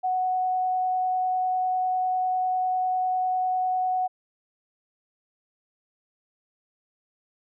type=tone with vibrato; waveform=sine; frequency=740 Hz; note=F#5; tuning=in tune; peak=-22 dBFS; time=0.03-4.08 s; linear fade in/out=20 ms; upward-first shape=triangle; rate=10 Hz; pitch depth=8 cents each way; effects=none